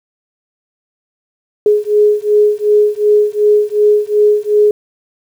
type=beating tone pair; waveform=sine; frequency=417.6 / 420.3 Hz; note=G#4 / G#4; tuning=+10 / +21 cents; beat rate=2.7 Hz; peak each=-11 dBFS; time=1.66-4.71 s; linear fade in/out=2 ms; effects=7-bit